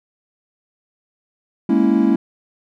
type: chord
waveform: triangle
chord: A# half-diminished seventh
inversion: third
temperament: equal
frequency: 207.7 / 233.1 / 277.2 / 329.6 Hz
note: G#3 / A#3 / C#4 / E4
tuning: 0 / 0 / 0 / 0 cents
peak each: -16 dBFS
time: 1.69-2.16 s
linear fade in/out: 5 ms
effects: none